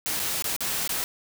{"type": "noise with dropouts", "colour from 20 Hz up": "white", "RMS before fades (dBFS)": -28, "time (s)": [0.06, 1.04], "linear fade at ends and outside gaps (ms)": 0, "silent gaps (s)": [[0.194, 0.199], [0.423, 0.442], [0.564, 0.606], [0.876, 0.893]], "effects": []}